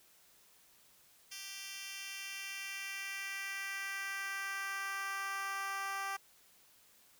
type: tone with high-pass filter sweep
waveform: 10% pulse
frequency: 392 Hz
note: G4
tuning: in tune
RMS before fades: -41 dBFS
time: 1.31-6.17 s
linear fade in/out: 10 ms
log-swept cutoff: 3700 to 920 Hz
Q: 1.8
effects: white hiss -65 dBFS RMS until 7.19 s